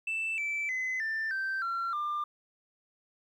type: tone with pitch steps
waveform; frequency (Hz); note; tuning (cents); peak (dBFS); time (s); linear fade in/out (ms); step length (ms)
sine; 2652 / 2322 / 2033 / 1780.3 / 1558.8 / 1364.9 / 1195.1; E7 / D7 / B6 / A6 / G6 / F6 / D6; +10 / -20 / +50 / +20 / -10 / -40 / +30; -28; 0.07-2.24; 5; 310
effects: tanh soft clip ceiling -28 dBFS + 11-bit